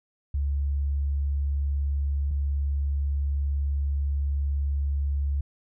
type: tone pair in turn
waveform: sine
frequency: 70.5 / 70.5 Hz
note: C#2 / C#2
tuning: +30 / +30 cents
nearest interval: unison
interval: 0 cents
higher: neither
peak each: -23 dBFS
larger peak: neither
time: 0.34-2.31 / 2.31-5.41 s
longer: second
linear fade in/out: 5 ms
effects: none